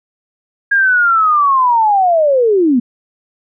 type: linear sweep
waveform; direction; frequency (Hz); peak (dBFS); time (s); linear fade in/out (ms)
sine; down; 1636 to 228.3; -8; 0.71-2.8; 10
effects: none